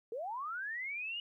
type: linear sweep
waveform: sine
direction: up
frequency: 427.2 to 2915 Hz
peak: -37 dBFS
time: 0.12-1.2 s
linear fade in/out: 2 ms
effects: 13-bit